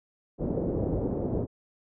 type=low-pass noise; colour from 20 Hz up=white; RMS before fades=-29 dBFS; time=0.38-1.47 s; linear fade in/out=50 ms; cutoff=470 Hz; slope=24 dB/octave; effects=none